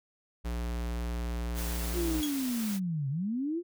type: tone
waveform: square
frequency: 59 Hz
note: A#1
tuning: 22 cents sharp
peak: -32 dBFS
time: 0.44-2.22 s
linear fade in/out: 20 ms
type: noise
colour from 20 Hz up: white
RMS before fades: -40 dBFS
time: 1.54-2.8 s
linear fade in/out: 50 ms
type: linear two-way sweep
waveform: sine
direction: down then up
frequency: 359.4 to 130.81 to 359.4 Hz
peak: -29 dBFS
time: 1.93-3.63 s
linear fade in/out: 50 ms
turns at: 3.09 s
type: tone with exponential decay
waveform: sawtooth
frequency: 3322 Hz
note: G#7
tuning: in tune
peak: -27 dBFS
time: 2.23-2.36 s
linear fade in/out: 0 ms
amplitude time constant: 27 ms
effects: none